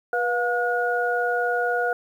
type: tone cluster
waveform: sine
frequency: 486 / 710 / 1446 Hz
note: B4 / F5 / F#6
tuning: -28 / +28 / -40 cents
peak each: -25 dBFS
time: 0.13-1.93 s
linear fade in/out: 2 ms
effects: 9-bit